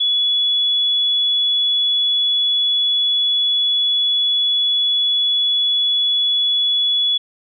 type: tone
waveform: sine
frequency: 3400 Hz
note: G#7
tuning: 40 cents sharp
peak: -14 dBFS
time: 0-7.18 s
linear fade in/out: 10 ms
effects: none